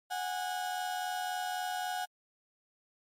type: tone pair together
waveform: 35% pulse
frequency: 734 / 817.7 Hz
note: F#5 / G#5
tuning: -14 / -27 cents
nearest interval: major second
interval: 187 cents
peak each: -33 / -37 dBFS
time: 0.1-2.06 s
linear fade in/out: 20 ms
effects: MP3 64 kbps